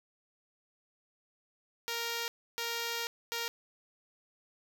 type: tone bursts at uneven times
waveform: 5% pulse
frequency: 466.2 Hz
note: A#4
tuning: in tune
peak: -22 dBFS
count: 3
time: 1.88-2.28 / 2.58-3.07 / 3.32-3.48 s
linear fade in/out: 0 ms
effects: none